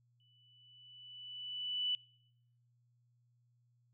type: tone with exponential growth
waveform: sine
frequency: 2976 Hz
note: F#7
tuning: 9 cents sharp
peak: -31 dBFS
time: 0.2-1.95 s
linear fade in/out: 1 ms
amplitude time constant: 380 ms
effects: noise-tail reverb RT60 0.8 s tail -24 dB re dry + added 120 Hz sine -70 dBFS peak until 3.93 s